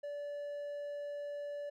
triangle tone, 579 Hz, D5, 25 cents flat, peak -37 dBFS, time 0.03-1.7 s, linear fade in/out 10 ms, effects none

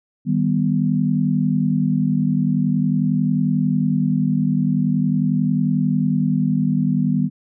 sine chord, Eb augmented, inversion none, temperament equal, 155.56 / 196 / 246.9 Hz, Eb3 / G3 / B3, 0 / 0 / 0 cents, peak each -20 dBFS, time 0.25-7.3 s, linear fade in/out 50 ms, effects none

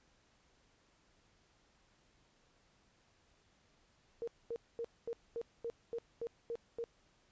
sine tone bursts, 466.2 Hz, A#4, in tune, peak -37 dBFS, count 10, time 4.22-6.84 s, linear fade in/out 0 ms, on 55 ms, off 230 ms, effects pink hiss -71 dBFS RMS until 7.31 s + resampled to 16000 Hz

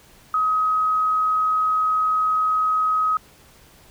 sine tone, 1266 Hz, D#6, 30 cents sharp, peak -17 dBFS, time 0.34-3.17 s, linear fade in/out 2 ms, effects pink hiss -51 dBFS RMS until 3.9 s

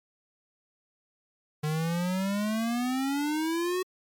square exponential sweep, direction up, 150.2 to 373.9 Hz, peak -27 dBFS, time 1.63-3.83 s, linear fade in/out 10 ms, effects MP3 96 kbps

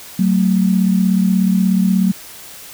sine tone pair together, 187.7 / 224.3 Hz, F#3 / A3, +25 / +34 cents, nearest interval minor third, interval 309 cents, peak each -12 / -17 dBFS, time 0.19-2.12 s, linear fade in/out 5 ms, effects white hiss -36 dBFS RMS until 2.73 s

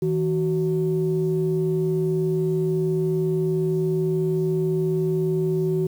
sine tone pair together, 160.3 / 374.1 Hz, E3 / F#4, -48 / +19 cents, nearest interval octave + minor third, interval 1467 cents, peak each -22 / -21 dBFS, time 0.02-5.87 s, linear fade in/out 5 ms, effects tanh soft clip ceiling -13 dBFS + 8-bit

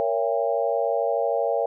sine chord, A# diminished seventh, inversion none, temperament just, 466.2 / 559.4 / 671.3 / 805.5 Hz, A#4 / C#5 / E5 / G5, 0 / +16 / +31 / +47 cents, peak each -26 / -25 / -26 / -29 dBFS, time 0-1.66 s, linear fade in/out 0 ms, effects none

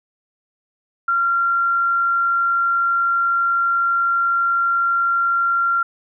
sine tone, 1378 Hz, F6, 24 cents flat, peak -15 dBFS, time 1.08-5.83 s, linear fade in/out 5 ms, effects none

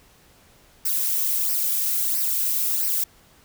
violet noise with flanger, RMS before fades -23 dBFS, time 0.85-3.04 s, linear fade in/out 5 ms, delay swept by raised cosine 0.28 to 2.58 ms, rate 1.5 Hz, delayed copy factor -0.7, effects pink hiss -55 dBFS RMS until 3.44 s

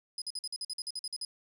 35% pulse tone bursts, 5020 Hz, D#8, 15 cents sharp, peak -32 dBFS, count 13, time 0.18-1.25 s, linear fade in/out 2 ms, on 38 ms, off 48 ms, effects none

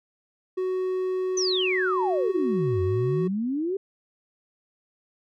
triangle tone, 371.5 Hz, F#4, 7 cents sharp, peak -22 dBFS, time 0.57-3.28 s, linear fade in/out 10 ms
sine exponential two-way sweep, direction down then up, 6250 to 88.2 to 401.8 Hz, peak -24 dBFS, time 1.37-3.77 s, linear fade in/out 5 ms, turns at 2.82 s
effects none

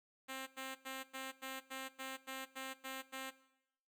5% pulse tone bursts, 264.7 Hz, C4, 20 cents sharp, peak -32 dBFS, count 11, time 0.28-3.31 s, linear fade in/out 20 ms, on 190 ms, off 94 ms, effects noise-tail reverb RT60 0.8 s tail -17 dB re dry

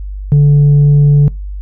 sine tone with tanh clipping, 144.8 Hz, D3, 24 cents flat, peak -4 dBFS, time 0.32-1.28 s, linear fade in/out 0 ms, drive 1 dB, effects noise-tail reverb RT60 0.2 s tail -22 dB re dry + added 49 Hz sine -20 dBFS peak until 1.61 s

